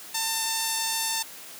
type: tone with notch filter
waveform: 5% pulse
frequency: 897 Hz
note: A5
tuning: 33 cents sharp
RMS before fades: -28 dBFS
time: 0.14-1.23 s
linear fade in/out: 10 ms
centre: 2200 Hz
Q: 1.9
effects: white hiss -43 dBFS RMS until 1.59 s + high-pass 150 Hz 12 dB/octave